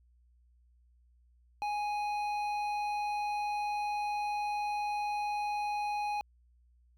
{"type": "tone with hard clipping", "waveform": "sine", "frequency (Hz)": 830.6, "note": "G#5", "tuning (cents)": 0, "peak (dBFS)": -33, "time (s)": [1.62, 6.21], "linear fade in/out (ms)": 0, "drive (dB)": 9, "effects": ["added 60 Hz sine -62 dBFS peak until 6.97 s"]}